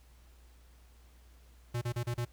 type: tone bursts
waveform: square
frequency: 120 Hz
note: B2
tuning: 49 cents flat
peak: -32 dBFS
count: 5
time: 1.74-2.252 s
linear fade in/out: 10 ms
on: 76 ms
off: 33 ms
effects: added 60 Hz sine -56 dBFS peak until 2.32 s + pink hiss -66 dBFS RMS until 2.32 s